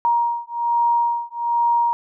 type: beating tone pair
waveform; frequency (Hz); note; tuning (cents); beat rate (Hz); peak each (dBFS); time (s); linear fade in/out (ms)
sine; 942 / 943.2; A#5 / A#5; +18 / +20; 1.2; -20; 0.05-1.93; 0
effects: none